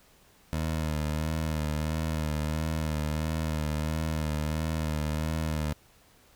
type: tone with vibrato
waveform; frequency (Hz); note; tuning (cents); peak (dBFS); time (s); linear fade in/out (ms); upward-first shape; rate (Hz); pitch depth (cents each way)
20% pulse; 77.78; D#2; 0; -23; 0.53-5.73; 0; sine; 1.5; 45
effects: pink hiss -60 dBFS RMS until 6.35 s